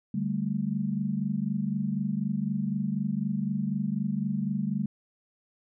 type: chord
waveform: sine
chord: D suspended fourth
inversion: none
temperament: equal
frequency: 146.83 / 196 / 220 Hz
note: D3 / G3 / A3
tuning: 0 / 0 / 0 cents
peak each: -33 / -29 / -31 dBFS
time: 0.14-4.86 s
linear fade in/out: 5 ms
effects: none